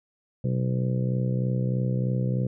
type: harmonic tone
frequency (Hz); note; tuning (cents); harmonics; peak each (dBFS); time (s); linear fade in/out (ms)
63.2; B1; +41; 2 / 3 / 4 / 5 / 6 / 7 / 8 / 9; -24 / -29 / -41 / -40 / -40 / -43 / -36 / -49; 0.44-2.47; 5
effects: none